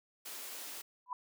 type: high-pass noise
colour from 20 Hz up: white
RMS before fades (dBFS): -45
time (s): 0.25-0.82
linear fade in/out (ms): 10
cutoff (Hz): 240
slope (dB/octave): 48
type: tone with exponential growth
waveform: sine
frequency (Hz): 992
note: B5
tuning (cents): +7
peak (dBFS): -31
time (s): 1.06-1.13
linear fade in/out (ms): 2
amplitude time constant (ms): 15
effects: none